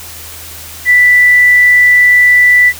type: tone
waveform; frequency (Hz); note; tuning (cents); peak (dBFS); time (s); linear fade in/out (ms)
sine; 1975.5; B6; 0; -3; 0.85-2.73; 50
effects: added 81 Hz sine -35 dBFS peak until 2.79 s + white hiss -29 dBFS RMS until 2.79 s